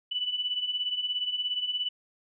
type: beating tone pair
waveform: sine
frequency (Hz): 2960 / 2977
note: F#7 / F#7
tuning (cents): 0 / +10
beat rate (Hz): 17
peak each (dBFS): -34 / -29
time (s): 0.11-1.89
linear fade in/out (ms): 10
effects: none